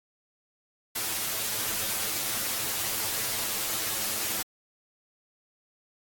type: noise with comb filter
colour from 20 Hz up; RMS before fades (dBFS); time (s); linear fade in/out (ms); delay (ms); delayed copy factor
white; -30; 0.95-4.43; 10; 9.1; +0.9
effects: AAC 64 kbps